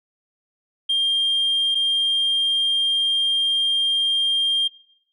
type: tone pair in turn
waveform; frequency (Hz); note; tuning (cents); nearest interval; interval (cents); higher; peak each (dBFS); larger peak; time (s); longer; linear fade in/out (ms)
sine; 3201 / 3201; G7 / G7; +36 / +36; unison; 0; neither; -15; neither; 0.89-1.75 / 1.75-4.68; second; 10
effects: noise-tail reverb RT60 0.7 s tail -19 dB re dry + tanh soft clip ceiling -15 dBFS